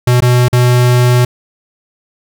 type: tone with dropouts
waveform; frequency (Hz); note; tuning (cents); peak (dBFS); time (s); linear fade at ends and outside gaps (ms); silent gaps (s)
square; 123.47; B2; 0; -7; 0.07-1.25; 5; 0.205-0.221 / 0.484-0.528
effects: none